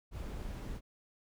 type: noise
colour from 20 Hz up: brown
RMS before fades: -41 dBFS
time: 0.11-0.81 s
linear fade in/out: 50 ms
effects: none